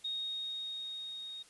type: tone with level ramp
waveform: sine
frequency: 3729 Hz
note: A#7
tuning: in tune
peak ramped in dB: -34 to -42 dBFS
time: 0.04-1.43 s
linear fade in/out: 10 ms
effects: white hiss -61 dBFS RMS until 1.49 s + resampled to 24000 Hz